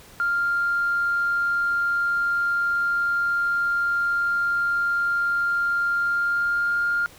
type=tone with pitch glide; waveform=sine; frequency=1396.9 to 1407.4 Hz; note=F6 to F6; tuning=0 to +13 cents; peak=-19 dBFS; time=0.2-7.06 s; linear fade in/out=0 ms; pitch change=+13 cents; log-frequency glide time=5.97-6.84 s; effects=tanh soft clip ceiling -15 dBFS + pink hiss -48 dBFS RMS until 7.18 s